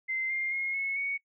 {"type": "tone with pitch steps", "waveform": "sine", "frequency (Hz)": [2075, 2112, 2151, 2190, 2229], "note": ["C7", "C7", "C7", "C#7", "C#7"], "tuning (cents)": [-15, 16, 47, -22, 9], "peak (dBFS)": -29, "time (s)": [0.08, 1.18], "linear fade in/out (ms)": 20, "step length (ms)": 220, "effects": ["noise-tail reverb RT60 0.1 s tail -22 dB re dry"]}